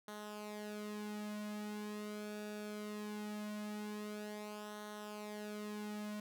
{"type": "tone with flanger", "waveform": "sawtooth", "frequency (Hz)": 209.9, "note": "G#3", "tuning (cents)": 19, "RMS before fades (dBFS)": -45, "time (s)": [0.08, 6.2], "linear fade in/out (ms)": 2, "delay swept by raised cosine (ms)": [0.4, 3.8], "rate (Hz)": 0.21, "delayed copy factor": -0.65, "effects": []}